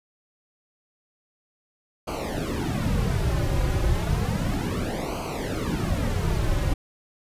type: noise with flanger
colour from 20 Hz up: brown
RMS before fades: -25 dBFS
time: 2.07-6.74 s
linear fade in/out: 10 ms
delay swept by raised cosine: 0.55 to 4.55 ms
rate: 0.32 Hz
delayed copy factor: -0.85
effects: resampled to 32000 Hz